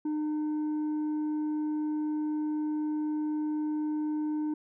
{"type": "tone with tanh clipping", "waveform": "sine", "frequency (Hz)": 304, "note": "D#4", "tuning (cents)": -40, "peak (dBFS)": -29, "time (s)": [0.05, 4.54], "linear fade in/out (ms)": 5, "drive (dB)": 4, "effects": []}